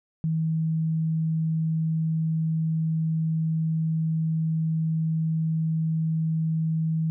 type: tone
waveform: sine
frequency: 160.3 Hz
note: E3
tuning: 48 cents flat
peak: -22 dBFS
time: 0.24-7.1 s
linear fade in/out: 0 ms
effects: none